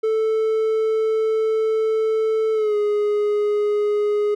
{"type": "tone with pitch glide", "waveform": "triangle", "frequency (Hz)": [440, 416.3], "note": ["A4", "G#4"], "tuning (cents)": [0, 4], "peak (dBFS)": -15, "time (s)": [0.03, 4.35], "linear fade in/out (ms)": 10, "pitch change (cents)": -96, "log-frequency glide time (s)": [2.53, 2.76], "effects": []}